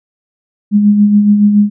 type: tone with tremolo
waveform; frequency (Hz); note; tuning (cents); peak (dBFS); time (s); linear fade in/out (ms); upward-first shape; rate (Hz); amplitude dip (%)
sine; 206.6; G#3; -9; -3; 0.71-1.7; 50; sine; 7.1; 45
effects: none